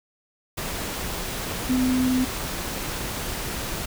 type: tone in noise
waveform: sine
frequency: 255.2 Hz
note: C4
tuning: 43 cents flat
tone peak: -19 dBFS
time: 1.69-2.25 s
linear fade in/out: 10 ms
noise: pink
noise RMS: -30 dBFS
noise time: 0.57-3.86 s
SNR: +8 dB
effects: none